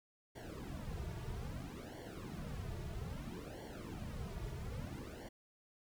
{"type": "noise with flanger", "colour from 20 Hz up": "brown", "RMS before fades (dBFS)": -45, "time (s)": [0.35, 5.29], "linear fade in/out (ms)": 10, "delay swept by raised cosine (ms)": [0.78, 3.88], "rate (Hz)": 0.61, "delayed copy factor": -1, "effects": []}